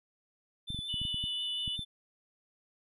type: tone with vibrato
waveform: triangle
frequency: 3520 Hz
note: A7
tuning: in tune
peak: -36 dBFS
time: 0.67-1.85 s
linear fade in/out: 20 ms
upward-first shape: sine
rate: 5.6 Hz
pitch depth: 21 cents each way
type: clicks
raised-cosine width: 5 ms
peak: -28 dBFS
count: 10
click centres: 0.704 / 0.746 / 0.79 / 0.942 / 1.016 / 1.052 / 1.144 / 1.24 / 1.678 / 1.793 s
type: tone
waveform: sine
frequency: 2960 Hz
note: F#7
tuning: in tune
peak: -34 dBFS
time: 0.88-1.77 s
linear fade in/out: 20 ms
effects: none